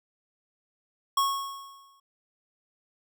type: tone with exponential decay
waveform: square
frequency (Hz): 1100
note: C#6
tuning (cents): -14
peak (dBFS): -21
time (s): 1.17-2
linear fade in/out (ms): 5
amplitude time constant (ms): 180
effects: none